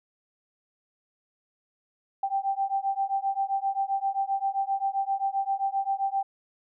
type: beating tone pair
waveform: sine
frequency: 780 / 787.6 Hz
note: G5 / G5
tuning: -9 / +8 cents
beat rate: 7.6 Hz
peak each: -28 dBFS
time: 2.23-6.23 s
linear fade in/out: 5 ms
effects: none